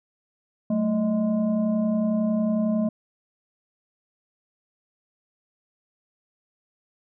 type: tone with frequency modulation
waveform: sine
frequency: 220 Hz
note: A3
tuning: in tune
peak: -20 dBFS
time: 0.7-2.89 s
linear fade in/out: 5 ms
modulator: 409 Hz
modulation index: 0.74
effects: none